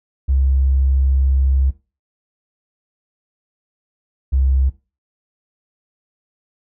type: tone pair in turn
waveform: triangle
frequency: 66.9 / 66.36 Hz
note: C2 / C2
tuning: +39 / +25 cents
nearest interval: unison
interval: 14 cents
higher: first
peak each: -8 dBFS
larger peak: neither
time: 0.28-1.71 / 4.32-4.7 s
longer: first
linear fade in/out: 20 ms
effects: noise-tail reverb RT60 0.3 s tail -21 dB re dry + tanh soft clip ceiling -10 dBFS

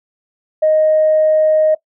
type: tone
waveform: sine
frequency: 622.3 Hz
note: D#5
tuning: in tune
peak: -8 dBFS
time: 0.62-1.75 s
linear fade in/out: 10 ms
effects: noise-tail reverb RT60 0.1 s tail -19 dB re dry + tanh soft clip ceiling -4 dBFS

